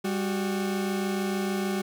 40% pulse tone pair together, 198.55 / 370.5 Hz, G3 / F#4, +22 / +2 cents, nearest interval major seventh, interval 1080 cents, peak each -27 / -30 dBFS, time 0.04-1.82 s, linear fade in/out 10 ms, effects none

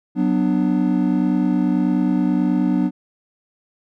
triangle chord, B minor, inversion second, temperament just, 185.21 / 246.9 / 296.3 Hz, F#3 / B3 / D4, +2 / 0 / +15 cents, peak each -18 dBFS, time 0.15-2.91 s, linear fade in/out 50 ms, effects none

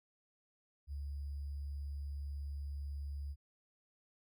sine tone with sample-and-hold, 70.9 Hz, C#2, 40 cents sharp, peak -39 dBFS, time 0.87-3.36 s, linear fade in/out 50 ms, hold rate 4900 Hz, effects none

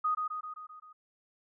sine tone with echo, 1244.5 Hz, D#6, in tune, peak -26 dBFS, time 0.04-0.15 s, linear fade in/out 10 ms, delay 130 ms, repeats 6, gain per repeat -4 dB, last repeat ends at 0.93 s, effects none

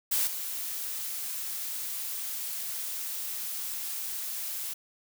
blue noise with level steps, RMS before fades -27 / -35 dBFS, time 0.11-4.74 s, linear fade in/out 10 ms, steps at 0.27 s, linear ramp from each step 2 ms, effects none

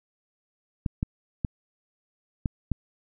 clicks, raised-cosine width 5 ms, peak -13 dBFS, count 5, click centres 0.862 / 1.029 / 1.448 / 2.458 / 2.717 s, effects none

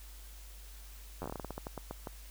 slowing click train, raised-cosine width 1 ms, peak -25 dBFS, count 16, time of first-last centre 1.22-2.072 s, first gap 10 ms, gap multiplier 1.22, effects added 50 Hz sine -48 dBFS peak until 2.3 s + white hiss -56 dBFS RMS until 2.3 s

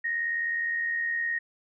sine tone with amplitude modulation, 1864.7 Hz, A#6, in tune, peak -24 dBFS, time 0.04-1.39 s, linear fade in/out 10 ms, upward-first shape sine, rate 79.5 Hz, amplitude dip 45%, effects none

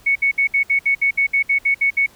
sine tone bursts, 2217 Hz, C#7, in tune, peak -13 dBFS, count 13, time 0.06-2.064 s, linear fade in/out 10 ms, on 96 ms, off 63 ms, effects pink hiss -50 dBFS RMS until 2.15 s

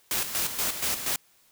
white noise with tremolo, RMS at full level -27 dBFS, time 0.11-1.16 s, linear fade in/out 2 ms, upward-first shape square, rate 4.2 Hz, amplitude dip 60%, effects white hiss -62 dBFS RMS until 1.51 s

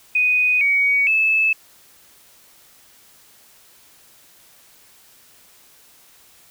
sine tone with pitch steps, 2490 / 2249 / 2613 Hz, D#7 / C#7 / E7, +1 / +24 / -16 cents, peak -14 dBFS, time 0.15-1.53 s, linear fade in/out 5 ms, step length 460 ms, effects white hiss -51 dBFS RMS until 6.5 s

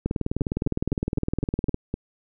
two click trains, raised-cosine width 3 ms, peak -13 / -11 dBFS, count 7 / 34, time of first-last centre 0.41-1.941 / 0.06-1.744 s, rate 3.92 / 19.6 Hz, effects none

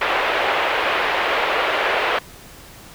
pink band-pass noise, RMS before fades -20 dBFS, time 0.01-2.19 s, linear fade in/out 5 ms, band 460 to 3000 Hz, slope 24 dB/octave, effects pink hiss -42 dBFS RMS until 2.94 s

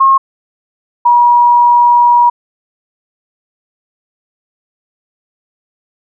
sine tone pair in turn, 1078 / 960.4 Hz, C#6 / B5, -49 / -49 cents, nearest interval major second, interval 200 cents, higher first, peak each -4 dBFS, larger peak neither, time 0-0.18 / 1.05-2.3 s, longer second, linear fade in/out 10 ms, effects none

